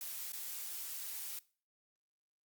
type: noise with dropouts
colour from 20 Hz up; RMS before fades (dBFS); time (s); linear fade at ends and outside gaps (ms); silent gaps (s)
blue; -43; 0.01-1.39; 2; 0.321-0.332
effects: noise-tail reverb RT60 0.4 s tail -20 dB re dry + Opus 48 kbps